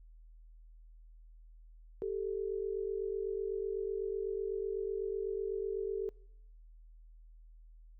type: tone pair together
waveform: sine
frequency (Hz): 392 / 440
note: G4 / A4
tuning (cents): 0 / 0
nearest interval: major second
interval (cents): 200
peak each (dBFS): -36 / -37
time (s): 2.02-6.09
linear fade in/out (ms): 0
effects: noise-tail reverb RT60 0.7 s tail -23 dB re dry + added 40 Hz sine -53 dBFS peak until 7.99 s